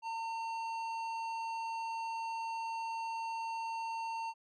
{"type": "tone with tanh clipping", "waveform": "sine", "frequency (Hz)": 908, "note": "A#5", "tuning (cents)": -46, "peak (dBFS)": -38, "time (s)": [0.02, 4.34], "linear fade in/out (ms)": 50, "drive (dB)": 12, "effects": []}